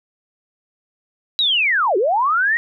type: linear two-way sweep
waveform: sine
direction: down then up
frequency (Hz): 3951 to 349.2 to 1911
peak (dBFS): -14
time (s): 1.39-2.57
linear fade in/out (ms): 0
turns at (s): 1.97
effects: none